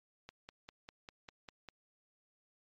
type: click train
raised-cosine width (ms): 0.2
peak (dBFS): -30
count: 8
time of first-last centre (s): 0.29-1.687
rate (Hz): 5.01
effects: low-pass 5000 Hz 12 dB/octave + MP3 48 kbps